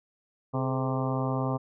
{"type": "harmonic tone with a mistuned harmonic", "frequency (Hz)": 130.81, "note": "C3", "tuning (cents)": 0, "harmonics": [1, 2, 3, 4, 5, 6, 7, 8, 9], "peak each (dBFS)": [-29, -32, -37, -36, -37, -38, -40, -38, -40], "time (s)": [0.53, 1.58], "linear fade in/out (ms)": 20, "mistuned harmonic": 3, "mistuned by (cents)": 98, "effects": []}